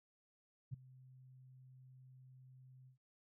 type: tone with ADSR envelope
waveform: sine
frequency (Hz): 129.3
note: C3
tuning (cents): -20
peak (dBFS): -38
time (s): 0.71-2.98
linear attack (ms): 26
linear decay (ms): 10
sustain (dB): -20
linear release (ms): 110
effects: none